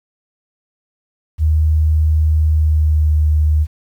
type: tone with pitch glide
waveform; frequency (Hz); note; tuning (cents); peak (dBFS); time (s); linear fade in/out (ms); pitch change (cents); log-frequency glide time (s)
sine; 77.78 to 76.4; D#2 to D#2; 0 to -31; -10; 1.38-3.67; 50; -31; 2.44-3.13
effects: 8-bit